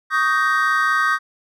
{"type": "chord", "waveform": "triangle", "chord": "Eb dominant seventh", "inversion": "third", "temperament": "just", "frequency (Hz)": [1120.1, 1244.5, 1555.6, 1866.8], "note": ["Db6", "Eb6", "G6", "Bb6"], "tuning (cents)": [18, 0, -14, 2], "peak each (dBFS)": [-22, -18, -18, -21], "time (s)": [0.1, 1.19], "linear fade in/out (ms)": 50, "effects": []}